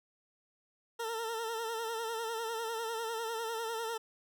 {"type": "tone with vibrato", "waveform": "20% pulse", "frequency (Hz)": 454.3, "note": "A#4", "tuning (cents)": -45, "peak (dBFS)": -30, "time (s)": [0.99, 3.98], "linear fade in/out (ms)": 10, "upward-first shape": "sine", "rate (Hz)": 10, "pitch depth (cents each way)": 55, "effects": []}